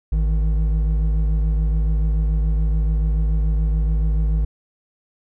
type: tone pair together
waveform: triangle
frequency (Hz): 54.18 / 155.56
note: A1 / D#3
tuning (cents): -26 / 0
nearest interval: octave + tritone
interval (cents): 1826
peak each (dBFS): -14 / -25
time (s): 0.12-4.45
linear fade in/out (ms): 5
effects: none